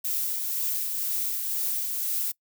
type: noise with tremolo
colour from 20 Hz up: violet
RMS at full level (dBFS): -27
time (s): 0.04-2.32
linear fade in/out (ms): 10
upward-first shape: triangle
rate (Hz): 2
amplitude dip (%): 35
effects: noise-tail reverb RT60 0.1 s tail -23 dB re dry